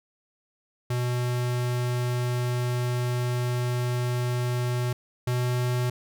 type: tone pair in turn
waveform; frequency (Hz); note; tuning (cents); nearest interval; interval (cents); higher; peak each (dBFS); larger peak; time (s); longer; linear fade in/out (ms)
square; 123.1 / 123.81; B2 / B2; -5 / +5; unison; 10; second; -25 / -24; second; 0.9-4.93 / 5.27-5.9; first; 5
effects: none